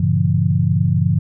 sine chord, G diminished seventh, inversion none, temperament just, 98 / 117.6 / 141.12 / 169.34 Hz, G2 / Bb2 / Db3 / Fb3, 0 / +16 / +31 / +47 cents, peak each -18 / -21 / -18 / -18 dBFS, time 0-1.19 s, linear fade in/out 5 ms, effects none

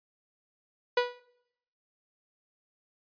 sawtooth tone with exponential decay, 489.3 Hz, B4, 16 cents flat, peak -16 dBFS, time 0.97-1.2 s, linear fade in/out 5 ms, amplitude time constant 50 ms, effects noise-tail reverb RT60 0.9 s tail -25 dB re dry + resampled to 11025 Hz

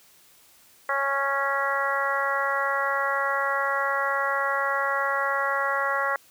harmonic tone, 276.6 Hz, C#4, 4 cents flat, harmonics 2 / 3 / 4 / 5 / 6 / 7, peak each -30 / -32 / -28 / -29 / -31 / -30 dBFS, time 0.89-6.16 s, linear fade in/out 2 ms, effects white hiss -56 dBFS RMS until 6.3 s

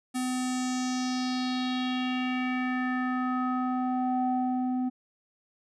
square tone with low-pass filter sweep, 253.6 Hz, B3, 46 cents sharp, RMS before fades -29 dBFS, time 0.14-4.9 s, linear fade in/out 20 ms, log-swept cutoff 10000 to 520 Hz, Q 3.3, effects none

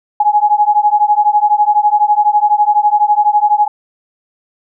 sine beating tone pair, 830.6 / 842.6 Hz, G#5 / G#5, 0 / +25 cents, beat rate 12 Hz, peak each -11 dBFS, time 0.2-3.68 s, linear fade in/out 5 ms, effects none

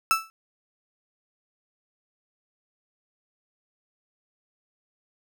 35% pulse tone with exponential decay, 1318.5 Hz, E6, in tune, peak -13 dBFS, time 0.11-0.3 s, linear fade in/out 0 ms, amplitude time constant 40 ms, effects none

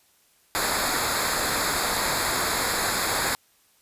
pink noise with comb filter, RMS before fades -25 dBFS, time 0.55-3.35 s, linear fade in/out 0 ms, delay 0.34 ms, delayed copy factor -0.8, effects white hiss -62 dBFS RMS until 3.81 s + resampled to 32000 Hz

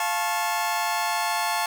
sawtooth chord, F augmented, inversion none, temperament just, 698.5 / 873.1 / 1091.3 Hz, F5 / A5 / C#6, 0 / -14 / -27 cents, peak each -25 / -22 / -26 dBFS, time 0-1.66 s, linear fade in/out 2 ms, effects none

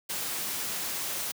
white noise, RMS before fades -33 dBFS, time 0.09-1.32 s, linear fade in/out 10 ms, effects high-pass 100 Hz 12 dB/octave

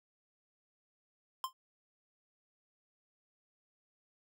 square tone with exponential decay, 1046.5 Hz, C6, in tune, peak -31 dBFS, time 1.44-1.53 s, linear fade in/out 1 ms, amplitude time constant 18 ms, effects none

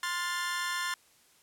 sawtooth chord, F major, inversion second, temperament equal with one note detuned, 1046.5 / 1415.6 / 1760 Hz, C6 / F6 / A6, 0 / +23 / 0 cents, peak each -31 / -34 / -31 dBFS, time 0.03-0.94 s, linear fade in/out 2 ms, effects white hiss -63 dBFS RMS until 1.42 s + low-pass 12000 Hz 12 dB/octave

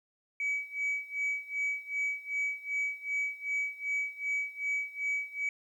sine tone with tremolo, 2278 Hz, C#7, 47 cents sharp, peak -26 dBFS, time 0.4-5.49 s, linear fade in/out 2 ms, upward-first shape sine, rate 2.6 Hz, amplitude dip 90%, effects tanh soft clip ceiling -26 dBFS + 11-bit

